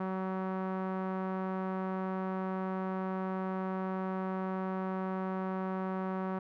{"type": "tone with low-pass filter", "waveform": "sawtooth", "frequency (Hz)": 188.4, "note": "F#3", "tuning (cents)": 32, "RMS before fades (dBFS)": -35, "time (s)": [0, 6.39], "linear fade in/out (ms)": 5, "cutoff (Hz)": 1200, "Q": 1.7, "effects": []}